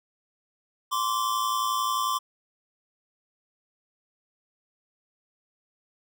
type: tone pair together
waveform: square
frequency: 1043 / 1154.2 Hz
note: C6 / D6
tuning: -6 / -30 cents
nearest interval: major second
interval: 176 cents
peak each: -28 dBFS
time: 0.91-2.19 s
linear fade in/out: 20 ms
effects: none